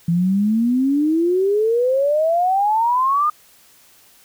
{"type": "exponential sweep", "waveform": "sine", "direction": "up", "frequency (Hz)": [165.7, 1233], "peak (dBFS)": -14, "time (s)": [0.08, 3.3], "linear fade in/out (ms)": 5, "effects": ["white hiss -51 dBFS RMS until 4.24 s"]}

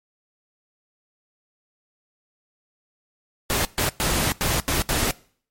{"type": "noise bursts at uneven times", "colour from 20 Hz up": "pink", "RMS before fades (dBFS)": -22, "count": 6, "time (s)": [[3.5, 3.65], [3.78, 3.89], [4, 4.32], [4.41, 4.6], [4.68, 4.82], [4.89, 5.11]], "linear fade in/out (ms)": 0, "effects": ["noise-tail reverb RT60 0.5 s tail -22 dB re dry", "MP3 64 kbps"]}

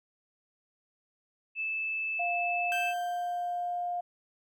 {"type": "tone", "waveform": "sine", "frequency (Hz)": 2626, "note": "E7", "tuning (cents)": -7, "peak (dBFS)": -30, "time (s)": [1.55, 2.94], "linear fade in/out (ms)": 50}
{"type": "tone with pitch glide", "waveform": "sine", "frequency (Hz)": [698.5, 707], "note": ["F5", "F5"], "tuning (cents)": [0, 21], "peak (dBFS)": -30, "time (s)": [2.19, 4.01], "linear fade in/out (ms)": 10, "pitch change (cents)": 21, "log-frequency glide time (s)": [2.32, 2.76]}
{"type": "tone with exponential decay", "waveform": "30% pulse", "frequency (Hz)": 1568, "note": "G6", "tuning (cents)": 0, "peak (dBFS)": -31, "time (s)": [2.72, 4.01], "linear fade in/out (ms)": 0, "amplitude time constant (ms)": 280}
{"effects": []}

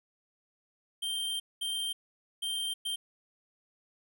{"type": "tone bursts at uneven times", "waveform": "square", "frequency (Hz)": 3157, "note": "G7", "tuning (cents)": 12, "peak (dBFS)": -32, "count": 4, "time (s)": [[1.02, 1.4], [1.61, 1.93], [2.42, 2.74], [2.85, 2.96]], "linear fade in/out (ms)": 10, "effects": []}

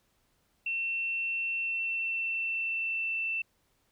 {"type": "tone with pitch glide", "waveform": "sine", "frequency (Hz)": [2700, 2672], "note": ["E7", "E7"], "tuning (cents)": [41, 23], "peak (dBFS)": -29, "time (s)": [0.66, 3.42], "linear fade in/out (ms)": 5, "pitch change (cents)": -18, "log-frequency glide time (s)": [1.61, 3.21], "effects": ["pink hiss -72 dBFS RMS until 3.91 s"]}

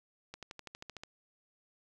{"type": "accelerating click train", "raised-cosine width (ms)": 0.2, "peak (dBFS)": -27, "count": 10, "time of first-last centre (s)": [0.34, 1.035], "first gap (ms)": 87, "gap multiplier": 0.97, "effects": ["11-bit"]}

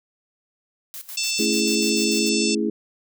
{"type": "noise with tremolo", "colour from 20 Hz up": "blue", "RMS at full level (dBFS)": -35, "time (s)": [0.94, 2.29], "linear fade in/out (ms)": 0, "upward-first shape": "square", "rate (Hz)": 6.8, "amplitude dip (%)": 80}
{"type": "harmonic tone", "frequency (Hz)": 888, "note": "A5", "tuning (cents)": 16, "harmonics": [3, 4, 5, 6, 7, 8, 9], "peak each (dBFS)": [-28, -32, -31, -27, -32, -33, -30], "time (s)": [1.17, 2.55], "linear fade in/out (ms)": 5}
{"type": "chord", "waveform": "sine", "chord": "A major seventh", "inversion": "none", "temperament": "equal", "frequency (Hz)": [220, 277.2, 329.6, 415.3], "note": ["A3", "C#4", "E4", "G#4"], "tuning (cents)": [0, 0, 0, 0], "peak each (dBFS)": [-24, -29, -25, -26], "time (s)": [1.39, 2.7], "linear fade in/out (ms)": 5}
{"effects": []}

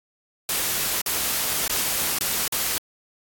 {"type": "noise with dropouts", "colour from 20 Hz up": "white", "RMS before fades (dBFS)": -24, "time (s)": [0.49, 2.78], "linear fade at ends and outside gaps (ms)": 1, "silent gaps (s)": [[1.015, 1.061], [1.679, 1.696], [2.186, 2.209], [2.479, 2.523]], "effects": ["AAC 64 kbps"]}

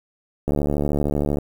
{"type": "click train", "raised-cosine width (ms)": 2, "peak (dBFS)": -9, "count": 67, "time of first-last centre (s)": [0.48, 1.385], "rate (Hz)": 72.9, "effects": ["7-bit"]}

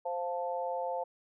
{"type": "chord", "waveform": "sine", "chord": "F major", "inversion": "second", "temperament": "equal", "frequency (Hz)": [523.3, 698.5, 880], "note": ["C5", "F5", "A5"], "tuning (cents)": [0, 0, 0], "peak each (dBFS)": [-35, -37, -37], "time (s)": [0.05, 1.04], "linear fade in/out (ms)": 10, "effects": []}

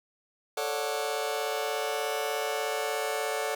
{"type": "chord", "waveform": "sawtooth", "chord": "D major seventh", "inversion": "second", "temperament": "just", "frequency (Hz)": [440.5, 550.6, 587.3, 734.2], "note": ["A4", "C#5", "D5", "F#5"], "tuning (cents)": [2, -12, 0, -14], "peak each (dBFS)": [-29, -32, -31, -31], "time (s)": [0.57, 3.55], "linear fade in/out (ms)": 5, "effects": []}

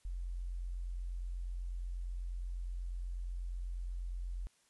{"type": "tone", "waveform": "sine", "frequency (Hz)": 44.14, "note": "F1", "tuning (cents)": 19, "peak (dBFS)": -37, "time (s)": [0.05, 4.47], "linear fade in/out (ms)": 0, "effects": ["white hiss -71 dBFS RMS until 4.69 s", "resampled to 24000 Hz"]}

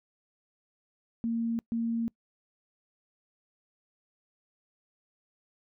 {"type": "tone bursts at uneven times", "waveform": "sine", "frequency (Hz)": 230.4, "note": "A#3", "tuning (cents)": -20, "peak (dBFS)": -27, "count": 2, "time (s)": [[1.24, 1.59], [1.72, 2.08]], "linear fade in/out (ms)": 0, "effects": ["noise-tail reverb RT60 0.1 s tail -26 dB re dry"]}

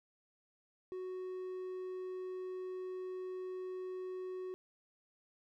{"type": "tone", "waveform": "triangle", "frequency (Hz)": 370, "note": "F#4", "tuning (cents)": 0, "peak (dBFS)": -38, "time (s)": [0.92, 4.54], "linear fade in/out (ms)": 0, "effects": []}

